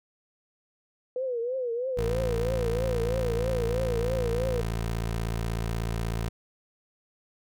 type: tone with vibrato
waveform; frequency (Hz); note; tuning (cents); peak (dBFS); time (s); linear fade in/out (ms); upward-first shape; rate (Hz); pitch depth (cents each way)
sine; 493.1; B4; -3; -27; 1.16-4.61; 2; triangle; 3.1; 140
type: tone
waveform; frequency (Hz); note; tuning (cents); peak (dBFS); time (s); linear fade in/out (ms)
20% pulse; 56.4; A1; +44; -23; 1.97-6.29; 10
effects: none